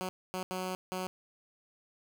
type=tone bursts at uneven times; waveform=10% pulse; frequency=185 Hz; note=F#3; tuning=in tune; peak=-26 dBFS; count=4; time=0.01-0.09 / 0.34-0.43 / 0.51-0.75 / 0.92-1.07 s; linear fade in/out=0 ms; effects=none